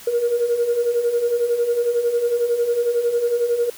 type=beating tone pair; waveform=sine; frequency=467.3 / 478.3 Hz; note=A#4 / A#4; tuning=+4 / +44 cents; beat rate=11 Hz; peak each=-23 / -17 dBFS; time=0.07-3.7 s; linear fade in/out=5 ms; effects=tanh soft clip ceiling -11 dBFS + white hiss -41 dBFS RMS until 3.77 s